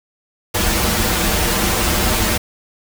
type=noise with comb filter; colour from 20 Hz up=pink; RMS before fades=-17 dBFS; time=0.54-2.38 s; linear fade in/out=10 ms; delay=7.3 ms; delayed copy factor=-0.85; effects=none